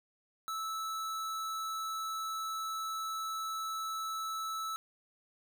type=tone; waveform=square; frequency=1310 Hz; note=E6; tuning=11 cents flat; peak=-36 dBFS; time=0.48-4.76 s; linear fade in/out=0 ms; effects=none